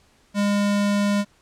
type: tone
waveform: square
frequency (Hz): 203.4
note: G#3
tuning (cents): -36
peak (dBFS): -19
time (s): 0.34-1.25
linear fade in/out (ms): 50
effects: pink hiss -59 dBFS RMS until 1.41 s + low-pass 9000 Hz 12 dB/octave